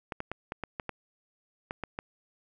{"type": "clicks", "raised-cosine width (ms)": 0.5, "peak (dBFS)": -19, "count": 10, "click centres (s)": [0.122, 0.204, 0.316, 0.521, 0.637, 0.798, 0.893, 1.709, 1.837, 1.989], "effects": []}